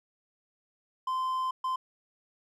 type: tone bursts at uneven times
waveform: triangle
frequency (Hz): 1035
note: C6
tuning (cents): -19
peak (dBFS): -26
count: 2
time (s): 1.07-1.51 / 1.64-1.76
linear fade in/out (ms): 5
effects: none